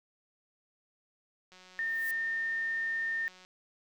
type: click train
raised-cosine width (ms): 0.2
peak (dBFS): -38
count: 356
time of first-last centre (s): 1.52-3.449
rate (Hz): 184
type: tone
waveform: sine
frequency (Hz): 1816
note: A#6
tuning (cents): -46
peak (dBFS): -30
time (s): 1.79-3.28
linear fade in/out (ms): 0
type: noise with exponential growth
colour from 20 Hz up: violet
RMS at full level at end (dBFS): -40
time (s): 1.8-2.11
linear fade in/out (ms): 1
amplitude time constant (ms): 66
effects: none